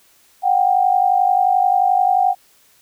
sine tone pair together, 732.6 / 784 Hz, F#5 / G5, -17 / 0 cents, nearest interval minor second, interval 117 cents, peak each -15 dBFS, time 0.42-2.35 s, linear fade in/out 50 ms, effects white hiss -54 dBFS RMS until 2.81 s

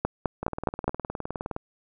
two click trains, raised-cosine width 1 ms, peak -17 / -9 dBFS, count 23 / 5, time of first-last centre 0.43-1.564 / 0.05-0.88 s, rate 19.4 / 4.82 Hz, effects none

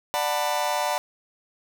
40% pulse chord, B minor seventh, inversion first, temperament just, 592.7 / 740.8 / 889 / 987.8 Hz, D5 / F#5 / A5 / B5, +16 / +2 / +18 / 0 cents, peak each -28 dBFS, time 0.14-0.98 s, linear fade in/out 0 ms, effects none

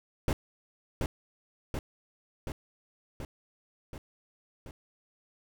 brown noise with echo, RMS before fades -26 dBFS, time 0.28-0.33 s, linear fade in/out 2 ms, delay 730 ms, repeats 6, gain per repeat -3 dB, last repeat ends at 4.71 s, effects none

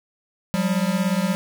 square beating tone pair, 180 / 197 Hz, F#3 / G3, -47 / +9 cents, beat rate 17 Hz, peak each -23 dBFS, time 0.54-1.35 s, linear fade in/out 0 ms, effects none

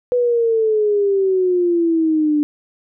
sine exponential sweep, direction down, 496.5 to 293.7 Hz, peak -13 dBFS, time 0.12-2.43 s, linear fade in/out 0 ms, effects none

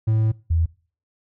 triangle / sine tone pair in turn, 110 / 82.41 Hz, A2 / E2, 0 / 0 cents, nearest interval perfect fourth, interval 500 cents, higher first, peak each -14 / -16 dBFS, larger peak first, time 0.07-0.32 / 0.5-0.66 s, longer first, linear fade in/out 10 ms, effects noise-tail reverb RT60 0.4 s tail -22 dB re dry

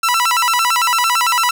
sawtooth tone with vibrato, 1147 Hz, D6, 41 cents flat, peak -9 dBFS, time 0.03-1.51 s, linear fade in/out 5 ms, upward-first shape square, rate 8.9 Hz, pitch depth 270 cents each way, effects 8-bit

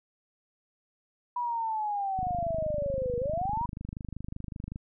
sine linear two-way sweep, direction down then up, 982 to 475.6 to 982 Hz, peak -28 dBFS, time 1.36-3.66 s, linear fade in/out 5 ms, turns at 3.18 s
click train, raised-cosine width 5 ms, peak -25 dBFS, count 66, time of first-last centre 2.19-4.759 s, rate 25.3 Hz
effects none

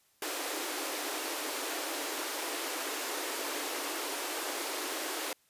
pink high-pass noise, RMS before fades -36 dBFS, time 0.22-5.33 s, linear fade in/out 2 ms, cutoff 280 Hz, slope 96 dB/octave, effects white hiss -69 dBFS RMS until 5.49 s + resampled to 32000 Hz

